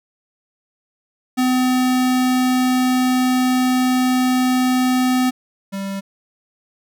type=tone pair in turn; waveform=square; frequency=254.2 / 195.92 Hz; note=C4 / G3; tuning=-50 / -1 cents; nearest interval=perfect fourth; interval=451 cents; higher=first; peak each=-15 / -24 dBFS; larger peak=first; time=1.37-5.31 / 5.72-6.01 s; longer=first; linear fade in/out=20 ms; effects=none